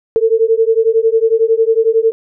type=beating tone pair; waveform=sine; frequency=444.6 / 455.6 Hz; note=A4 / A#4; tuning=+18 / -40 cents; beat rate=11 Hz; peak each=-12 dBFS; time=0.16-2.12 s; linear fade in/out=0 ms; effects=none